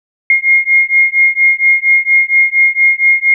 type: beating tone pair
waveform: sine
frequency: 2136 / 2140.3 Hz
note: C7 / C7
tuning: +35 / +39 cents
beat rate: 4.3 Hz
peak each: -10 dBFS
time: 0.3-3.34 s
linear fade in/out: 2 ms
effects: none